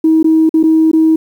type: tone with dropouts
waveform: sine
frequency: 319 Hz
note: D#4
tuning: 43 cents sharp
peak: -5 dBFS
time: 0.04-1.16 s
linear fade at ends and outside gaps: 5 ms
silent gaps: 0.229-0.243 / 0.493-0.54 / 0.63-0.637 / 0.915-0.932 s
effects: tanh soft clip ceiling -1 dBFS + 7-bit